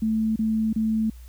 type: tone bursts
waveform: sine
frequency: 220 Hz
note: A3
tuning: in tune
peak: -20 dBFS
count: 3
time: 0.02-1.1 s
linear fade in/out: 5 ms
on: 340 ms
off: 30 ms
effects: added 60 Hz sine -40 dBFS peak until 1.28 s + white hiss -57 dBFS RMS until 1.28 s